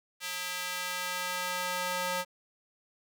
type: tone with high-pass filter sweep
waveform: square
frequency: 180.7 Hz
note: F#3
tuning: 41 cents flat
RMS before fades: -34 dBFS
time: 0.2-2.25 s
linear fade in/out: 50 ms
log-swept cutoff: 2100 to 680 Hz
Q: 0.81
effects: none